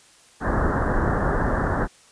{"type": "low-pass noise", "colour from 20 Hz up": "pink", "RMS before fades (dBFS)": -22, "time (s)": [0.4, 1.88], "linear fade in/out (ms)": 50, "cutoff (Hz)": 1800, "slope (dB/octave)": 96, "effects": ["white hiss -53 dBFS RMS until 2.11 s", "resampled to 22050 Hz"]}